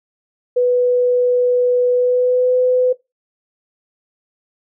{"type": "tone with pitch glide", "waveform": "sine", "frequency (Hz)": [493.9, 503.7], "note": ["B4", "B4"], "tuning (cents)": [0, 34], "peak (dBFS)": -11, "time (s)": [0.56, 2.93], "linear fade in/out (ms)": 10, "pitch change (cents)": 34, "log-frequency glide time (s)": [1.92, 2.56], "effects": ["noise-tail reverb RT60 0.2 s tail -19 dB re dry"]}